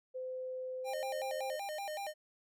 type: tone with pitch glide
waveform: sine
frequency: 513 to 527.1 Hz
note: C5 to C5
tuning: -34 to +13 cents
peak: -38 dBFS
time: 0.14-1.57 s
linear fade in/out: 20 ms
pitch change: +47 cents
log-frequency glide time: 0.83-0.93 s
type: tone with vibrato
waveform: square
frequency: 698.5 Hz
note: F5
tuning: in tune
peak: -39 dBFS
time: 0.84-2.14 s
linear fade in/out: 50 ms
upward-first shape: square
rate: 5.3 Hz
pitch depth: 230 cents each way
effects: none